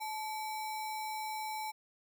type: tone with sample-and-hold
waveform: sine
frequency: 866 Hz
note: A5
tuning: 28 cents flat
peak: -36 dBFS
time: 0-1.72 s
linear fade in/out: 20 ms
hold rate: 3150 Hz
effects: none